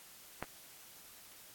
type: click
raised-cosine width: 0.5 ms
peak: -22 dBFS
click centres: 0.426 s
effects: white hiss -56 dBFS RMS until 1.54 s + AAC 64 kbps